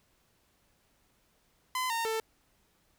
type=tone with pitch steps; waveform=sawtooth; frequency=1019 / 918 / 444.6 Hz; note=C6 / A#5 / A4; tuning=-46 / -27 / +18 cents; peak=-26 dBFS; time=1.75-2.2 s; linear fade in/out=2 ms; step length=150 ms; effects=pink hiss -70 dBFS RMS until 2.98 s